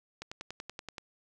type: click train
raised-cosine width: 0.2 ms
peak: -23 dBFS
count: 9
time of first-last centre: 0.22-0.982 s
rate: 10.5 Hz
effects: none